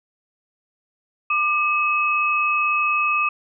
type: tone pair together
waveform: sine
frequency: 1196 / 2566 Hz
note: D6 / E7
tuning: +31 / -47 cents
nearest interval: octave + minor second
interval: 1322 cents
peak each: -20 dBFS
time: 1.3-3.29 s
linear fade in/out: 5 ms
effects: none